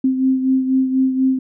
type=beating tone pair; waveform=sine; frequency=261.6 / 265.7 Hz; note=C4 / C4; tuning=0 / +27 cents; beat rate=4.1 Hz; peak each=-14 / -22 dBFS; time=0.04-1.39 s; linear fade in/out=5 ms; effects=none